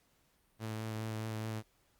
sawtooth tone with vibrato, 110 Hz, A2, in tune, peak -33 dBFS, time 0.59-1.63 s, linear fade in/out 50 ms, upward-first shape triangle, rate 4.8 Hz, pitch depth 20 cents each way, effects pink hiss -72 dBFS RMS until 1.99 s + Opus 48 kbps

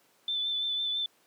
sine tone with vibrato, 3520 Hz, A7, in tune, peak -28 dBFS, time 0.28-1.06 s, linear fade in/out 2 ms, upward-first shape sine, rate 6 Hz, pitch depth 23 cents each way, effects pink hiss -65 dBFS RMS until 1.26 s + high-pass 300 Hz 12 dB/octave

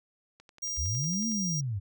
click train, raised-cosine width 0.2 ms, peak -35 dBFS, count 11, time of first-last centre 0.4-1.317 s, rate 10.9 Hz
square tone, 5700 Hz, F8, 34 cents sharp, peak -32 dBFS, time 0.62-1.61 s, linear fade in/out 10 ms
sine linear two-way sweep, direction up then down, 54.9 to 233.1 to 90.8 Hz, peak -29 dBFS, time 0.77-1.8 s, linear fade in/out 20 ms, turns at 1.27 s
effects none

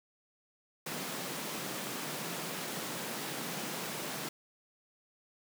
pink high-pass noise, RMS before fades -39 dBFS, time 0.86-4.29 s, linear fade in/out 5 ms, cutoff 140 Hz, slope 48 dB/octave, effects none

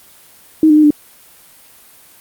sine tone with pitch steps, 314.4 / 302.2 / 305.5 / 296.4 Hz, D#4 / D4 / D#4 / D4, +18 / +50 / -32 / +16 cents, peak -5 dBFS, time 0.63-0.906 s, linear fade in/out 2 ms, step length 69 ms, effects white hiss -44 dBFS RMS until 2.2 s + Opus 32 kbps

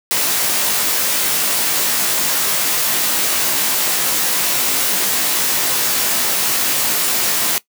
white noise with comb filter, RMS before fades -17 dBFS, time 0.11-7.58 s, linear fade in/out 0 ms, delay 18 ms, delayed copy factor -0.8, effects noise-tail reverb RT60 0.1 s tail -18 dB re dry + high-pass 150 Hz 12 dB/octave

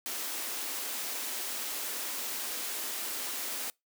white high-pass noise, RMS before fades -36 dBFS, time 0.06-3.7 s, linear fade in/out 0 ms, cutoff 220 Hz, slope 96 dB/octave, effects noise-tail reverb RT60 0.2 s tail -26 dB re dry

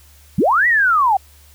sine linear two-way sweep, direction up then down, 121.8 to 1975.5 to 738 Hz, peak -11 dBFS, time 0.38-1.17 s, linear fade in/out 5 ms, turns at 0.67 s, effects added 73 Hz sine -46 dBFS peak until 1.54 s + white hiss -50 dBFS RMS until 1.54 s

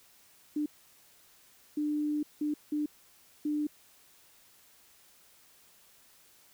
sine tone bursts at uneven times, 298.4 Hz, D4, 28 cents sharp, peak -28 dBFS, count 5, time 0.56-0.66 / 1.77-2.23 / 2.41-2.54 / 2.72-2.86 / 3.45-3.67 s, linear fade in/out 5 ms, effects white hiss -61 dBFS RMS until 6.53 s

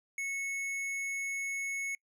sine tone with hard clipping, 2200 Hz, C#7, 14 cents flat, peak -35 dBFS, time 0.18-1.95 s, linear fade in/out 2 ms, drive 10 dB, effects noise-tail reverb RT60 0.1 s tail -26 dB re dry

